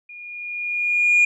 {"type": "tone with level ramp", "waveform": "sine", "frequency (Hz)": 2431, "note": "D#7", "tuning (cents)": -41, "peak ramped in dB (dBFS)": [-37, -9], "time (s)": [0.09, 1.25], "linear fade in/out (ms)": 5, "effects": ["tanh soft clip ceiling -10 dBFS"]}